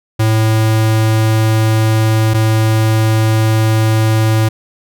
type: tone pair in turn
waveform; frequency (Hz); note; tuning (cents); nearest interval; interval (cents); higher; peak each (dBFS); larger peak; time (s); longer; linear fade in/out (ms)
square; 110.2 / 110.2; A2 / A2; +3 / +3; unison; 0; neither; -10; neither; 0.19-2.34 / 2.34-4.49; neither; 10
effects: none